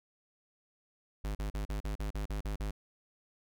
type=tone bursts; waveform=square; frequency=51.4 Hz; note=G#1; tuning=17 cents flat; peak=-34 dBFS; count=10; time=1.24-2.709 s; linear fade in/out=5 ms; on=110 ms; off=41 ms; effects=none